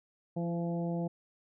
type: harmonic tone with a mistuned harmonic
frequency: 170.7 Hz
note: F3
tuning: 39 cents flat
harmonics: 1 / 2 / 3 / 4 / 5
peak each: -32 / -39 / -40 / -42 / -49 dBFS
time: 0.36-1.08 s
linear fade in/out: 10 ms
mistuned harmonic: 2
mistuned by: -19 cents
effects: none